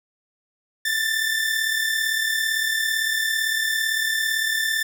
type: tone pair together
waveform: sawtooth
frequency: 1750.2 / 1788 Hz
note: A6 / A6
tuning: -10 / +27 cents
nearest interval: unison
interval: 37 cents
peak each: -22 / -19 dBFS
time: 0.85-4.83 s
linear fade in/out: 5 ms
effects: none